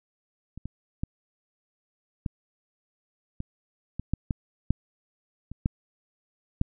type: clicks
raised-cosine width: 5 ms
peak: -27 / -22 / -16 / -16 / -20 / -19 / -12 / -14 / -9 / -25 / -11 / -11 dBFS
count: 12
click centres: 0.576 / 0.656 / 1.035 / 2.262 / 3.404 / 3.996 / 4.136 / 4.308 / 4.706 / 5.516 / 5.659 / 6.614 s
effects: none